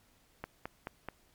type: click train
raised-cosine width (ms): 0.5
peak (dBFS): -23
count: 4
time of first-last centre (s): 0.44-1.087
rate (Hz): 4.64
effects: pink hiss -67 dBFS RMS until 1.34 s + MP3 96 kbps